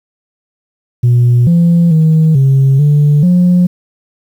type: tone with pitch steps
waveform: sine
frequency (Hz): 121.5 / 170.5 / 158.6 / 135.3 / 146.9 / 178.5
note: B2 / F3 / D#3 / C#3 / D3 / F3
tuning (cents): -28 / -41 / +33 / -42 / +1 / +38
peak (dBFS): -3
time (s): 1.03-3.67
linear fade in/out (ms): 10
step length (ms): 440
effects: tanh soft clip ceiling -3 dBFS + 7-bit